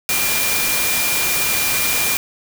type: tone in noise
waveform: sine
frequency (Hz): 2397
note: D7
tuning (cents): +35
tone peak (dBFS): -23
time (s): 0.09-2.17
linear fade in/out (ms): 0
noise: white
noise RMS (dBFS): -19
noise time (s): 0.09-2.17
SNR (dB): -7
effects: none